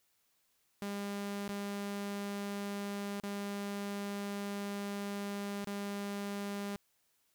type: tone with dropouts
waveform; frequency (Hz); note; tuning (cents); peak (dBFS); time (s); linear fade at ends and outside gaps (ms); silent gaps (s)
sawtooth; 201.6; G3; +49; -33; 0.82-6.76; 0; 1.48-1.492 / 3.199-3.235 / 5.644-5.672
effects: white hiss -75 dBFS RMS until 7.34 s